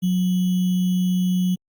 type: tone with sample-and-hold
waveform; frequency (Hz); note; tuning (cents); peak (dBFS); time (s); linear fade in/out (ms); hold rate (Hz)
sine; 182.3; F#3; -25; -17; 0.02-1.56; 20; 3150
effects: Opus 48 kbps